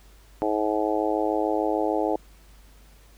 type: harmonic tone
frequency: 106.7 Hz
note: G#2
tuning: 47 cents sharp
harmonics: 3 / 4 / 5 / 6 / 7 / 8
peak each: -27 / -28 / -29 / -30 / -30 / -31 dBFS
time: 0.42-2.16 s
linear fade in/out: 0 ms
effects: added 50 Hz sine -50 dBFS peak until 3.17 s + pink hiss -57 dBFS RMS until 3.17 s